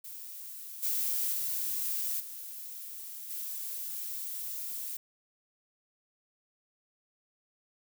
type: noise with level steps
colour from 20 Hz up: violet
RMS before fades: -44 / -31 / -33 / -43 / -38 dBFS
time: 0.04-4.97 s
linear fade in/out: 5 ms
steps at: 0.82 / 1.32 / 2.19 / 3.29 s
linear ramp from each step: 20 ms
effects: none